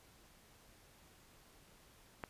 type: click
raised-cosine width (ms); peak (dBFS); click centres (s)
0.5; -26; 2.238
effects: pink hiss -64 dBFS RMS until 2.29 s + resampled to 32000 Hz